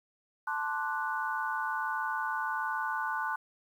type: chord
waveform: sine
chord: D dominant seventh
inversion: second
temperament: equal with one note detuned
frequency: 880 / 1046.5 / 1167.9 / 1480 Hz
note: A5 / C6 / D6 / F#6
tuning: 0 / 0 / -10 / 0 cents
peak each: -35 / -37 / -39 / -34 dBFS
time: 0.47-3.36 s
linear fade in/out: 5 ms
effects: 10-bit